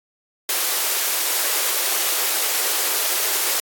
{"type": "high-pass noise", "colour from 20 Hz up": "white", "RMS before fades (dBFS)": -21, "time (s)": [0.49, 3.6], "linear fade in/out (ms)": 2, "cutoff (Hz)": 330, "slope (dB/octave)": 48, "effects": ["AAC 64 kbps"]}